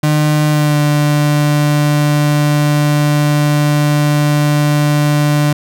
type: tone with pitch glide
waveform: 35% pulse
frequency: 151 to 147.81 Hz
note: D3 to D3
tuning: +48 to +11 cents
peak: -8 dBFS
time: 0.03-5.53 s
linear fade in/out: 5 ms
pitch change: -37 cents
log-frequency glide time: 0.5-0.77 s
effects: none